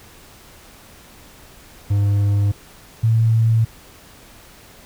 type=tone pair in turn; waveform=triangle / sine; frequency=101.3 / 112.99 Hz; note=G#2 / A2; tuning=-43 / +46 cents; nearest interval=major second; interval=189 cents; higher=second; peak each=-12 dBFS; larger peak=neither; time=1.9-2.52 / 3.03-3.65 s; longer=neither; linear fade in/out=10 ms; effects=pink hiss -45 dBFS RMS until 4.85 s